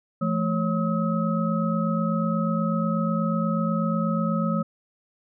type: tone cluster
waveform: sine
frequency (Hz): 170.2 / 218.4 / 549 / 1278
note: F3 / A3 / C#5 / D#6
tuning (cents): -44 / -13 / -17 / +46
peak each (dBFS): -25 / -25 / -31 / -30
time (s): 0.21-4.63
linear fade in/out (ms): 10
effects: none

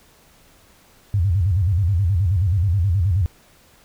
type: tone with vibrato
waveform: sine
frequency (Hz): 92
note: F#2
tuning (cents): -9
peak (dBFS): -15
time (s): 1.14-3.26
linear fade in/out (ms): 0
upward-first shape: square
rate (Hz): 9.4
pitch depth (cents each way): 170
effects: pink hiss -53 dBFS RMS until 3.84 s

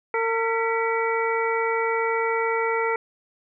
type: harmonic tone with a mistuned harmonic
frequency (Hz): 454.7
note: A#4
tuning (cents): -43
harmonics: 1 / 2 / 3 / 4 / 5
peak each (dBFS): -24 / -27 / -29 / -30 / -31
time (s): 0.14-2.96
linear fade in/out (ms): 2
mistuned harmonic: 4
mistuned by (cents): +130
effects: none

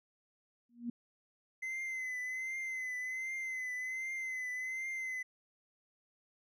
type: tone with exponential growth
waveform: sine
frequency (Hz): 237.9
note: A#3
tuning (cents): +35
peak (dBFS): -32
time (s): 0.69-0.9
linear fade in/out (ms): 5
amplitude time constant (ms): 45
type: tone with vibrato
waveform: triangle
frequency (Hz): 2048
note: C7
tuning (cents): -38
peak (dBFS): -35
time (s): 1.62-5.23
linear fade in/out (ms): 10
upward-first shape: triangle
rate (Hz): 1.3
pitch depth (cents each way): 51
effects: none

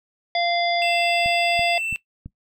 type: harmonic tone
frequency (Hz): 692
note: F5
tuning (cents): -16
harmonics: 1 / 3 / 5 / 7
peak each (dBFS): -21 / -26 / -28 / -29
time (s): 0.35-1.78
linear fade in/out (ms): 2
type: tone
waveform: triangle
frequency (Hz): 2672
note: E7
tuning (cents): +23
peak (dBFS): -22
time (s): 0.82-1.96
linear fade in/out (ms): 0
type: click train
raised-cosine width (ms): 5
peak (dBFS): -23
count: 4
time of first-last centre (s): 1.26-2.26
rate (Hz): 3
effects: noise-tail reverb RT60 0.1 s tail -18 dB re dry

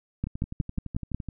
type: two click trains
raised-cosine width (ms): 5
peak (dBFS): -15 / -22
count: 6 / 13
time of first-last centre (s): 0.24-1.146 / 0.27-1.287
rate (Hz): 5.52 / 11.8
effects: none

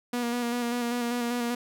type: tone with vibrato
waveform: sawtooth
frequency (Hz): 240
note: B3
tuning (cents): -49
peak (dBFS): -23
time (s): 0.13-1.55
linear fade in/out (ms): 5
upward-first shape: square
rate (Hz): 5.1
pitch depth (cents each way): 23
effects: none

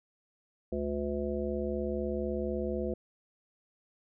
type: harmonic tone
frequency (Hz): 72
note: D2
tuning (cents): -34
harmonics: 1 / 3 / 5 / 7 / 9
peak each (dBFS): -38 / -36 / -35 / -36 / -41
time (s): 0.72-2.94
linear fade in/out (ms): 5
effects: none

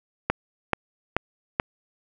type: click train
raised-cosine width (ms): 0.5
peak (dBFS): -5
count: 4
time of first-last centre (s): 0.3-1.599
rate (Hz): 2.31
effects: none

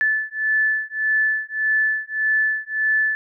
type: beating tone pair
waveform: sine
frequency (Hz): 1742 / 1743.7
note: A6 / A6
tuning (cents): -18 / -16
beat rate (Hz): 1.7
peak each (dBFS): -21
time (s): 0.01-3.15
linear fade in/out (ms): 0
effects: none

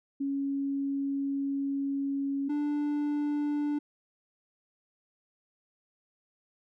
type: tone pair in turn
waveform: sine / triangle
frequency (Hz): 277.2 / 293.5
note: C#4 / D4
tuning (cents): 0 / -1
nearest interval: minor second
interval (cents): 99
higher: second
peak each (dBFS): -28 / -25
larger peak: second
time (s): 0.2-2.49 / 2.49-3.79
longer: first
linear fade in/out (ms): 10
effects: none

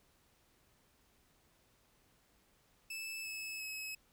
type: tone with pitch steps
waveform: sawtooth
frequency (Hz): 2626 / 2597 / 2569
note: E7 / E7 / E7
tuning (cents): -7 / -26 / -45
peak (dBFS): -38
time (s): 2.9-3.95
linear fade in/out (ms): 5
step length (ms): 350
effects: pink hiss -71 dBFS RMS until 4.12 s

